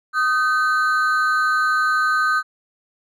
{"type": "ring-modulated tone", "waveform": "triangle", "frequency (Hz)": 1388, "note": "F6", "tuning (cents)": -11, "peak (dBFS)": -11, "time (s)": [0.13, 2.43], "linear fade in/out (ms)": 50, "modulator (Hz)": 144, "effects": []}